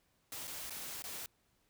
white noise with dropouts, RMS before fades -44 dBFS, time 0.32-1.26 s, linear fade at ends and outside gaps 1 ms, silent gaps 0.472-0.477 / 0.697-0.706 / 1.022-1.04 s, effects pink hiss -75 dBFS RMS until 1.69 s

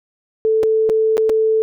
sine tone with dropouts, 440 Hz, A4, in tune, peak -12 dBFS, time 0.45-1.62 s, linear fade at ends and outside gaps 0 ms, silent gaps 0.631-0.635 / 0.892-0.898 / 1.17-1.179 / 1.294-1.298 s, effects none

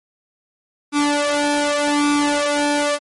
sawtooth tone with flanger, 291.5 Hz, D4, 13 cents flat, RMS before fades -18 dBFS, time 0.92-2.99 s, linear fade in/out 50 ms, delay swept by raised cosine 0.82 to 2.22 ms, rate 0.85 Hz, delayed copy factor +0.85, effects MP3 48 kbps

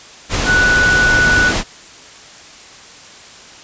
sine tone in noise, 1480 Hz, F#6, in tune, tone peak -10 dBFS, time 0.45-1.53 s, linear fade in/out 50 ms, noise pink, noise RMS -17 dBFS, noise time 0.29-1.64 s, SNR +4 dB, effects white hiss -38 dBFS RMS until 3.63 s + resampled to 16000 Hz

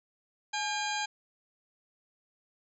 harmonic tone with a mistuned harmonic, 805 Hz, G5, 46 cents sharp, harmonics 1 / 2 / 3 / 4 / 5 / 6 / 8 / 9, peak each -34 / -37 / -39 / -40 / -41 / -42 / -43 / -44 dBFS, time 0.53-1.06 s, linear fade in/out 10 ms, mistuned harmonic 1, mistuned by +86 cents, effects none

